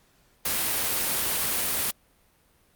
white noise, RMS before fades -26 dBFS, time 0.45-1.91 s, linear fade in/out 5 ms, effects pink hiss -63 dBFS RMS until 2.75 s + Opus 48 kbps

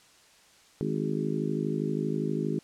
harmonic tone with a mistuned harmonic, 52.5 Hz, G#1, 19 cents sharp, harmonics 3 / 4 / 5 / 6 / 7 / 8, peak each -32 / -33 / -34 / -35 / -35 / -36 dBFS, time 0.81-2.59 s, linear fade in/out 0 ms, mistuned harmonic 8, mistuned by -25 cents, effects white hiss -58 dBFS RMS until 2.63 s + low-pass 8000 Hz 12 dB/octave

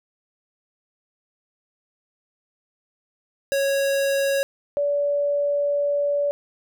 square / sine tone pair in turn, 552 / 575.2 Hz, C#5 / D5, -7 / -36 cents, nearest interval minor second, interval 71 cents, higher second, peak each -20 / -19 dBFS, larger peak second, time 3.52-4.43 / 4.77-6.31 s, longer second, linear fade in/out 0 ms, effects none

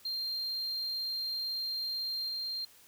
sine tone with level steps, 4186 Hz, C8, in tune, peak -30 / -32 dBFS, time 0.05-2.65 s, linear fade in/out 5 ms, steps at 2.28 s, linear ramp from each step 10 ms, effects tanh soft clip ceiling -32 dBFS + white hiss -59 dBFS RMS until 2.87 s

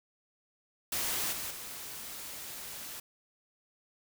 white noise with level steps, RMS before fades -33 / -38 / -43 dBFS, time 0.92-3 s, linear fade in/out 5 ms, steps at 1.32 / 1.5 s, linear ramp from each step 10 ms, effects none

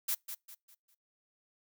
blue noise with echo, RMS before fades -32 dBFS, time 0.08-0.15 s, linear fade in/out 10 ms, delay 200 ms, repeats 4, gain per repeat -9 dB, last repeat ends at 0.95 s, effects noise-tail reverb RT60 0.2 s tail -25 dB re dry

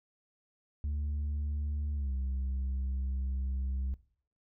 sine tone with pitch glide, 73.42 to 65.79 Hz, D2 to C2, 0 to +10 cents, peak -28 dBFS, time 0.84-3.94 s, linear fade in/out 0 ms, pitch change -190 cents, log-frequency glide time 1.94-2.12 s, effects noise-tail reverb RT60 0.5 s tail -19 dB re dry + tanh soft clip ceiling -30 dBFS

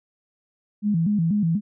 sine tone with vibrato, 185.2 Hz, F#3, 2 cents sharp, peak -18 dBFS, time 0.82-1.61 s, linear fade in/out 50 ms, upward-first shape square, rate 4.1 Hz, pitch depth 200 cents each way, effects none

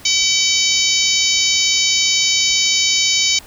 harmonic tone, 762 Hz, G5, 49 cents flat, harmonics 3 / 4 / 5 / 6 / 7 / 8 / 9, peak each -21 / -21 / -21 / -21 / -21 / -21 / -21 dBFS, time 0.05-3.39 s, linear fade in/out 5 ms, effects pink hiss -41 dBFS RMS until 3.46 s

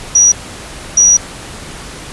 sine tone bursts at uneven times, 5800 Hz, F#8, 35 cents flat, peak -4 dBFS, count 2, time 0.15-0.32 / 0.97-1.17 s, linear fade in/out 5 ms, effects pink hiss -29 dBFS RMS until 2.12 s + resampled to 24000 Hz

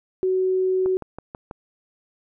sine tone, 373.7 Hz, F#4, 17 cents sharp, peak -18 dBFS, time 0.23-0.97 s, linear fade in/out 0 ms
click train, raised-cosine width 1 ms, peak -20 dBFS, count 5, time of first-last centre 0.86-1.511 s, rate 6.14 Hz
effects none

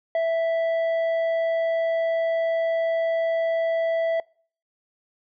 sine tone with tanh clipping, 659.3 Hz, E5, in tune, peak -21 dBFS, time 0.15-4.2 s, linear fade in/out 2 ms, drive 6 dB, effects noise-tail reverb RT60 0.5 s tail -26 dB re dry

